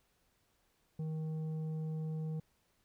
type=tone with tanh clipping; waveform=sine; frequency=157.5 Hz; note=D#3; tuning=21 cents sharp; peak=-37 dBFS; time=0.99-2.4 s; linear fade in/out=5 ms; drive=7 dB; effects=pink hiss -75 dBFS RMS until 2.84 s